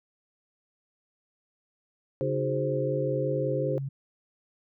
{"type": "chord", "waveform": "sine", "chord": "Ab dominant seventh", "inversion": "second", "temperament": "equal with one note detuned", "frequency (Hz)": [311.1, 370, 415.3, 524.8], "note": ["Eb4", "Gb4", "Ab4", "C5"], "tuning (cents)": [0, 0, 0, 5], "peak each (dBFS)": [-35, -35, -32, -29], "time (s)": [2.21, 3.78], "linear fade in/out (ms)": 0}
{"type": "tone with vibrato", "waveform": "sine", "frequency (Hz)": 138.59, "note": "C#3", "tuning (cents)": 0, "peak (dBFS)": -30, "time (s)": [2.21, 3.89], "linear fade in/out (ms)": 10, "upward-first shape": "triangle", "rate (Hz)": 2.9, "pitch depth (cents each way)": 26}
{"effects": []}